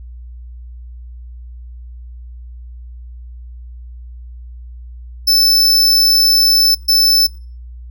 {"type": "tone bursts at uneven times", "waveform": "45% pulse", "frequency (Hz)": 5274, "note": "E8", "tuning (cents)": 0, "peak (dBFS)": -9, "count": 2, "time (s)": [[5.27, 6.75], [6.88, 7.27]], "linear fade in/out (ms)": 10, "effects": ["noise-tail reverb RT60 0.4 s tail -23 dB re dry", "added 60 Hz sine -30 dBFS peak until 7.9 s"]}